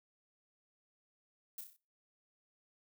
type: noise with echo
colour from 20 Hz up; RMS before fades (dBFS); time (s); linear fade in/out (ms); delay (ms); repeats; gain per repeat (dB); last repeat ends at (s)
violet; -44; 1.58-1.61; 2; 31; 5; -5; 1.765
effects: noise-tail reverb RT60 0.3 s tail -19 dB re dry